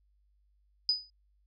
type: tone with exponential decay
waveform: sine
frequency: 4978 Hz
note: D#8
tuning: in tune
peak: -21 dBFS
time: 0.89-1.1 s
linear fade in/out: 1 ms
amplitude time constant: 44 ms
effects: added 50 Hz sine -66 dBFS peak until 1.46 s

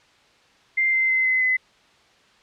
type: tone with pitch steps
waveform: sine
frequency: 2093 / 2076 / 2059 / 2043 / 2026 Hz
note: C7 / C7 / C7 / C7 / B6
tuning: 0 / -14 / -28 / -42 / +44 cents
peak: -17 dBFS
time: 0.77-1.57 s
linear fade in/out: 10 ms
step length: 160 ms
effects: white hiss -56 dBFS RMS until 2.42 s + low-pass 4000 Hz 12 dB/octave

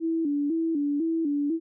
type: tone with vibrato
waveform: sine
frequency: 307.3 Hz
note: D#4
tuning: 21 cents flat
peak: -23 dBFS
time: 0-1.6 s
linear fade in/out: 50 ms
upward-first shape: square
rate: 2 Hz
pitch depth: 110 cents each way
effects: none

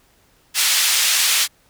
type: band-pass noise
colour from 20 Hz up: pink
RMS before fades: -17 dBFS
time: 0.54-1.48 s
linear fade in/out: 50 ms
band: 2500 to 12000 Hz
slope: 12 dB/octave
effects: pink hiss -57 dBFS RMS until 1.69 s

